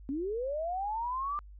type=linear sweep; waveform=sine; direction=up; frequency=260 to 1200 Hz; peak=-31 dBFS; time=0.09-1.39 s; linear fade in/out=0 ms; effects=added 50 Hz sine -47 dBFS peak until 1.59 s

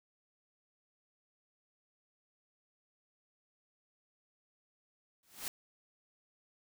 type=noise with exponential growth; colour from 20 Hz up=white; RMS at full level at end=-36 dBFS; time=5.23-5.48 s; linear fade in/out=1 ms; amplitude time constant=54 ms; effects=none

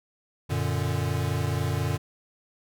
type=chord; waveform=square; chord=Gb augmented; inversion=none; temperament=equal; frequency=92.5 / 116.54 / 146.83 Hz; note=Gb2 / Bb2 / D3; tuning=0 / 0 / 0 cents; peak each=-30 dBFS; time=0.49-1.98 s; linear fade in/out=20 ms; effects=none

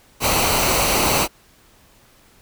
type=noise with comb filter; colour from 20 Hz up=pink; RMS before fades=-18 dBFS; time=0.2-1.28 s; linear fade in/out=50 ms; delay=0.58 ms; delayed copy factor=-0.55; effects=pink hiss -53 dBFS RMS until 2.41 s

